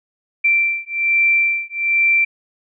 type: beating tone pair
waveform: sine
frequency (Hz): 2349 / 2350.2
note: D7 / D7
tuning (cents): 0 / +1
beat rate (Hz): 1.2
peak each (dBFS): -17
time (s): 0.44-2.25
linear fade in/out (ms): 10
effects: none